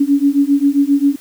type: beating tone pair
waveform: sine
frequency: 278.3 / 285.8 Hz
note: C#4 / D4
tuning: +7 / -47 cents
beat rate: 7.5 Hz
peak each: -13 dBFS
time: 0-1.16 s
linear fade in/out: 10 ms
effects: white hiss -43 dBFS RMS until 1.2 s